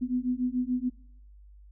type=beating tone pair; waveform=sine; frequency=246.9 / 253.8 Hz; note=B3 / B3; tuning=0 / +47 cents; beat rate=6.9 Hz; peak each=-29 dBFS; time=0.01-0.9 s; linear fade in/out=20 ms; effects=noise-tail reverb RT60 0.6 s tail -20 dB re dry + added 50 Hz sine -49 dBFS peak until 1.71 s